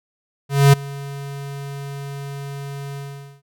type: tone with ADSR envelope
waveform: square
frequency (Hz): 140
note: C#3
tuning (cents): +18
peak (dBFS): -7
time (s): 0.49-3.42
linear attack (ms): 240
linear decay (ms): 11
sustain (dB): -22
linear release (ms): 450
effects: none